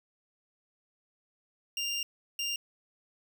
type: tone bursts at uneven times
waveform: 25% pulse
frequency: 2794 Hz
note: F7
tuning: in tune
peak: -27 dBFS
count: 2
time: 1.77-2.03 / 2.39-2.56 s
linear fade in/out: 2 ms
effects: none